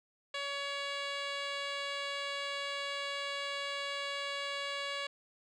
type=tone with low-pass filter; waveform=10% pulse; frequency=563 Hz; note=C#5; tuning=27 cents sharp; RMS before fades=-38 dBFS; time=0.34-5.07 s; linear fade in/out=5 ms; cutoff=4900 Hz; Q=1.7; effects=none

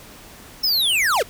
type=linear sweep; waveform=square; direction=down; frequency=5360 to 367.1 Hz; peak=-17 dBFS; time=0.63-1.23 s; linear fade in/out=10 ms; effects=pink hiss -43 dBFS RMS until 1.29 s

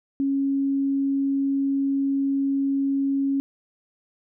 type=tone; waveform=sine; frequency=275.1 Hz; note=C#4; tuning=13 cents flat; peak=-20 dBFS; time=0.2-3.4 s; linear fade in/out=0 ms; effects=none

